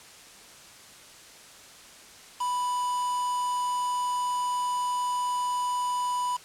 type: tone with quantisation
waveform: triangle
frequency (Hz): 988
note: B5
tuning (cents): 0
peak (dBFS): -24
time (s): 2.4-6.37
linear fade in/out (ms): 10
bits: 6
effects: white hiss -49 dBFS RMS until 6.44 s + low-pass 9000 Hz 12 dB/octave